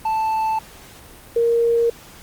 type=tone pair in turn; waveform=triangle / sine; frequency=880 / 466.7 Hz; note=A5 / A#4; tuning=0 / +2 cents; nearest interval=major seventh; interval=1098 cents; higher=first; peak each=-16 / -14 dBFS; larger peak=second; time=0.05-0.59 / 1.36-1.9 s; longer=neither; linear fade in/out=5 ms; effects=pink hiss -43 dBFS RMS until 2.22 s + Opus 32 kbps